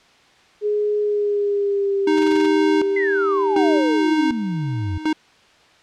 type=tone with pitch glide; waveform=sine; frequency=417.6 to 394.2 Hz; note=G#4 to G4; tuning=+10 to +10 cents; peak=-17 dBFS; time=0.61-3.82 s; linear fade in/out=50 ms; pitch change=-100 cents; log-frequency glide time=1.01-2.02 s
type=tone with tremolo; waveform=square; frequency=311.1 Hz; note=D#4; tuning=in tune; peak=-17 dBFS; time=2.07-5.13 s; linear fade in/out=5 ms; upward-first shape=square; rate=0.67 Hz; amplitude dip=80%
type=noise bursts; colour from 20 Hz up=white; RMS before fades=-29 dBFS; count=7; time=2.17-2.463 s; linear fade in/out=5 ms; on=23 ms; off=22 ms
type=exponential sweep; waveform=sine; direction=down; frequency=2093 to 84.5 Hz; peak=-21 dBFS; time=2.96-4.98 s; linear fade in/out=5 ms
effects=white hiss -52 dBFS RMS until 5.82 s + low-pass 4000 Hz 12 dB/octave